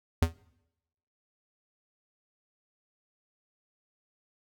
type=tone with exponential decay; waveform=square; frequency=82.7 Hz; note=E2; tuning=6 cents sharp; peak=-18 dBFS; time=0.22-0.33 s; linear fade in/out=5 ms; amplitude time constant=23 ms; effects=noise-tail reverb RT60 0.9 s tail -24 dB re dry